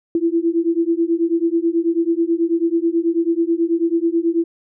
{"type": "beating tone pair", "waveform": "sine", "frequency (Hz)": [330.2, 339.4], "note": ["E4", "F4"], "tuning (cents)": [3, -49], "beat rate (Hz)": 9.2, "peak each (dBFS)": -18, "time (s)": [0.15, 4.44], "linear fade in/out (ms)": 2, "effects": []}